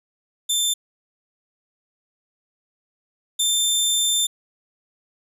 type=tone pair in turn; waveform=20% pulse; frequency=3558 / 3573 Hz; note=A7 / A7; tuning=+19 / +26 cents; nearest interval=unison; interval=7 cents; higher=second; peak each=-13 / -12 dBFS; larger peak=second; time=0.49-0.74 / 3.39-4.27 s; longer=second; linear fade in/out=10 ms; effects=none